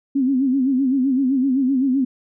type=tone with vibrato; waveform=sine; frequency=264.5 Hz; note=C4; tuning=19 cents sharp; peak=-15 dBFS; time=0.15-2.05 s; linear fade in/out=10 ms; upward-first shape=sine; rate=7.8 Hz; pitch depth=100 cents each way; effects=none